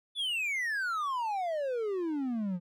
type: exponential sweep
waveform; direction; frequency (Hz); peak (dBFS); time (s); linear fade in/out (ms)
triangle; down; 3520 to 170.5; -28; 0.15-2.6; 50
effects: none